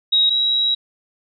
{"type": "tone pair in turn", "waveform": "sine", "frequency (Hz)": [3805, 3858], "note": ["A#7", "B7"], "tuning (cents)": [35, -41], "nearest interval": "unison", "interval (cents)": 24, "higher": "second", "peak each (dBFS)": [-12, -15], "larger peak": "first", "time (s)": [[0.12, 0.3], [0.3, 0.75]], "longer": "second", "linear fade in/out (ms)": 10, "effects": []}